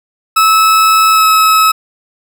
40% pulse tone with pitch glide, 1300 to 1290.3 Hz, E6 to E6, -24 to -37 cents, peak -5 dBFS, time 0.36-1.72 s, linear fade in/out 10 ms, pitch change -13 cents, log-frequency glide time 1.1-1.27 s, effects none

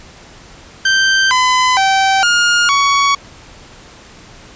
sawtooth tone with pitch steps, 1563 / 1012 / 774 / 1420 / 1121 Hz, G6 / B5 / G5 / F6 / C#6, -6 / +42 / -22 / +28 / +19 cents, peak -6 dBFS, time 0.85-3.15 s, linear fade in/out 5 ms, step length 460 ms, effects pink hiss -39 dBFS RMS until 4.55 s + resampled to 16000 Hz

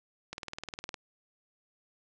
click train, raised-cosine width 0.2 ms, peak -21 dBFS, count 13, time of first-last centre 0.33-0.942 s, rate 19.6 Hz, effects resampled to 22050 Hz + 10-bit

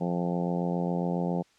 harmonic tone, 87.31 Hz, F2, in tune, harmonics 2 / 3 / 4 / 5 / 6 / 7 / 8 / 9 / 10, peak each -28 / -36 / -37 / -37 / -36 / -42 / -39 / -40 / -43 dBFS, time 0-1.43 s, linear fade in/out 20 ms, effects white hiss -64 dBFS RMS until 1.58 s + low-pass 6000 Hz 12 dB/octave

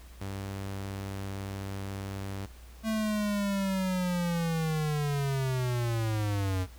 sawtooth tone, 98.1 Hz, G2, 2 cents sharp, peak -31 dBFS, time 0.21-2.46 s, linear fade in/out 5 ms
square linear sweep, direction down, 222.4 to 90.3 Hz, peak -28 dBFS, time 2.83-6.67 s, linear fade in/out 50 ms
effects added 60 Hz sine -47 dBFS peak until 6.78 s + pink hiss -56 dBFS RMS until 6.78 s

